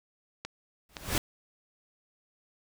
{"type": "clicks", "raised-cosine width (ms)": 0.2, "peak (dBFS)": -19, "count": 2, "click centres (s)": [0.45, 0.968]}
{"type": "noise with exponential growth", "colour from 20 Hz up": "pink", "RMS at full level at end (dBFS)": -24, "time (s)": [0.89, 1.18], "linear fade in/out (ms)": 2, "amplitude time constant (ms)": 61}
{"effects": []}